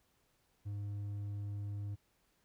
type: tone with hard clipping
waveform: sine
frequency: 101.8 Hz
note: G#2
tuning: 34 cents flat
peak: -39 dBFS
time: 0.65-1.96 s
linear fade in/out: 20 ms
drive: 3 dB
effects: pink hiss -75 dBFS RMS until 2.44 s